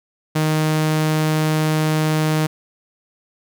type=tone; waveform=sawtooth; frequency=155.56 Hz; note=D#3; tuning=in tune; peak=-12 dBFS; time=0.35-2.47 s; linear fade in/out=10 ms; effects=none